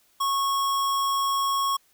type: tone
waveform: square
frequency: 1100 Hz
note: C#6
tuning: 14 cents flat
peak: -23 dBFS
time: 0.2-1.77 s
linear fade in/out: 10 ms
effects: white hiss -63 dBFS RMS until 1.93 s